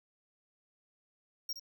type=tone with echo; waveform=square; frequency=5580 Hz; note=F8; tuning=2 cents flat; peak=-35 dBFS; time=1.49-1.53 s; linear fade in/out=5 ms; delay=67 ms; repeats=1; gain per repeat=-9 dB; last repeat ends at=1.597 s; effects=none